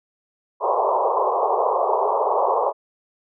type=band-pass noise; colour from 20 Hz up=white; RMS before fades=-20 dBFS; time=0.6-2.73 s; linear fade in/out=50 ms; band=390 to 1100 Hz; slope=96 dB/octave; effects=none

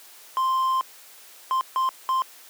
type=tone bursts at uneven times; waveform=triangle; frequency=1046.5 Hz; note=C6; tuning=in tune; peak=-18 dBFS; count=4; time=0.37-0.81 / 1.51-1.61 / 1.76-1.89 / 2.09-2.22 s; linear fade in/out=0 ms; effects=white hiss -48 dBFS RMS until 2.49 s + high-pass 400 Hz 12 dB/octave

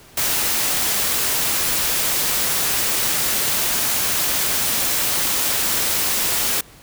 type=noise; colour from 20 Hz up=white; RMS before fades=-20 dBFS; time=0.17-6.61 s; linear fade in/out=5 ms; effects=pink hiss -46 dBFS RMS until 6.82 s

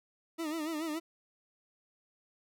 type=tone with vibrato; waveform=40% pulse; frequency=315.5 Hz; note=D#4; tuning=24 cents sharp; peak=-33 dBFS; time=0.38-1 s; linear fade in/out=20 ms; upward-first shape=sine; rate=7 Hz; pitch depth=97 cents each way; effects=none

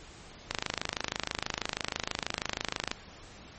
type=click train; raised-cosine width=0.2 ms; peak=-11 dBFS; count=64; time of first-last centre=0.51-2.915 s; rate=26.2 Hz; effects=pink hiss -50 dBFS RMS until 3.58 s + MP3 32 kbps

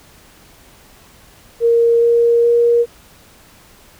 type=tone with pitch steps; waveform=sine; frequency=466.2 / 469.2 / 472.2 Hz; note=A#4 / A#4 / A#4; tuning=0 / +11 / +22 cents; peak=-9 dBFS; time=1.6-2.86 s; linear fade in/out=50 ms; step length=420 ms; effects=pink hiss -46 dBFS RMS until 3.99 s

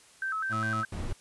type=tone with vibrato; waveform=sine; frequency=1420 Hz; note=F6; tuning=28 cents sharp; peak=-29 dBFS; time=0.22-0.85 s; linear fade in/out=2 ms; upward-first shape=square; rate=4.9 Hz; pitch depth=160 cents each way
type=tone; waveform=25% pulse; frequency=110 Hz; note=A2; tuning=in tune; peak=-28 dBFS; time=0.49-0.85 s; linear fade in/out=50 ms
type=noise; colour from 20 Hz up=brown; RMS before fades=-33 dBFS; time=0.92-1.13 s; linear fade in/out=5 ms
effects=white hiss -57 dBFS RMS until 1.2 s + resampled to 24000 Hz

